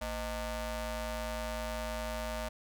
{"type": "ring-modulated tone", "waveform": "sawtooth", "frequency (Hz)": 284.1, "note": "C#4", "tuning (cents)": 43, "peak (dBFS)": -28, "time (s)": [0.01, 2.49], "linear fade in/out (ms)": 10, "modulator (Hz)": 339, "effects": []}